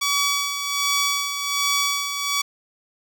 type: tone with tremolo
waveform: 10% pulse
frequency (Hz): 1139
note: C#6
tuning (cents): +47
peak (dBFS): -10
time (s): 0.01-2.42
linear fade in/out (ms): 10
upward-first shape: sine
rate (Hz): 1.3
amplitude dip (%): 55
effects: none